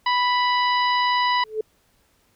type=harmonic tone; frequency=987.8 Hz; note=B5; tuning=in tune; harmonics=1 / 2 / 3 / 4 / 5; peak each=-19 / -25 / -29 / -31 / -33 dBFS; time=0.06-1.44 s; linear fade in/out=5 ms
type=tone with exponential growth; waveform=sine; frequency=434.3 Hz; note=A4; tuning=23 cents flat; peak=-18 dBFS; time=1.41-1.61 s; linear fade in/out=5 ms; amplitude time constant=43 ms
effects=pink hiss -63 dBFS RMS until 2.35 s